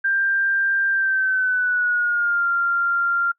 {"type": "tone with pitch glide", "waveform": "sine", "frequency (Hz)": [1586, 1388.7], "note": ["G6", "F6"], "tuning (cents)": [20, -10], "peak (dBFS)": -17, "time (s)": [0.04, 3.32], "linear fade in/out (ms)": 10, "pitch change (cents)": -230, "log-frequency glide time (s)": [0.9, 2.47], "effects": ["noise-tail reverb RT60 0.1 s tail -26 dB re dry"]}